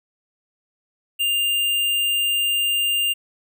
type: tone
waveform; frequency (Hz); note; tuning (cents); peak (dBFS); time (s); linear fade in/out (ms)
square; 2800; F7; +4; -19; 1.19-3.14; 20
effects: none